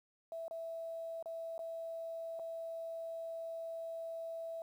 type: tone with dropouts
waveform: sine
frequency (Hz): 659.3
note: E5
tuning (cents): 0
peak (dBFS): -40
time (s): 0.32-4.62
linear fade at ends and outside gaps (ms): 1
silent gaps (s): 0.481-0.51 / 1.226-1.258 / 1.58-1.591 / 2.392-2.396
effects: 11-bit